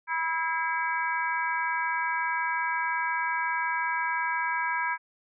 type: harmonic tone with a mistuned harmonic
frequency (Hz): 325.6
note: E4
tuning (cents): -21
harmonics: 3 / 4 / 5 / 6 / 7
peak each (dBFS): -29 / -37 / -30 / -39 / -35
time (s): 0.07-4.98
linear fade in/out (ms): 50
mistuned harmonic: 6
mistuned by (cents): +79
effects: none